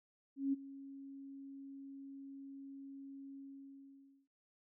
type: tone with ADSR envelope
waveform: sine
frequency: 274.4 Hz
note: C#4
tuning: 17 cents flat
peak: -30 dBFS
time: 0.36-4.28 s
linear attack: 170 ms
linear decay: 20 ms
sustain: -18 dB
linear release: 910 ms
effects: none